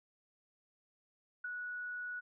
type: tone with ADSR envelope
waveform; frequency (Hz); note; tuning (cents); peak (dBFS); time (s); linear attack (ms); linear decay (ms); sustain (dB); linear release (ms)
sine; 1468; F#6; -14; -36; 1.44-2.21; 7; 14; -3; 23
effects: none